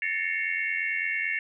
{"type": "tone cluster", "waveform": "sine", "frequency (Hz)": [1747, 1832, 2142, 2231, 2732], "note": ["A6", "A#6", "C7", "C#7", "F7"], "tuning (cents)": [-13, -31, 40, 11, -39], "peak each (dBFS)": [-33, -34, -31, -31, -36], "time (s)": [0.02, 1.39], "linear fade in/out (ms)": 2, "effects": []}